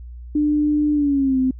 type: tone with pitch glide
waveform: sine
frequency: 297.9 to 259.3 Hz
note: D4 to C4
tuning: +25 to -15 cents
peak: -15 dBFS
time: 0.35-1.51 s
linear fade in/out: 5 ms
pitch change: -240 cents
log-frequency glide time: 0.93-1.39 s
effects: added 60 Hz sine -33 dBFS peak until 1.59 s